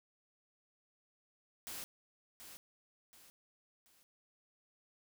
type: noise with echo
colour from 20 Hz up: white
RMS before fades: -45 dBFS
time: 1.67-1.84 s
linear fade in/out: 0 ms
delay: 730 ms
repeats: 3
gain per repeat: -8 dB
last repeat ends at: 4.03 s
effects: none